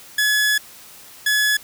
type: tone pair in turn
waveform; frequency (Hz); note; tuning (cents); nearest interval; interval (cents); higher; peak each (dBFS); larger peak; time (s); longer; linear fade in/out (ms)
sawtooth; 1700 / 1700; G#6 / G#6; +40 / +40; unison; 0; neither; -12; neither; 0.18-0.58 / 1.26-1.57; first; 5
effects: white hiss -43 dBFS RMS until 1.63 s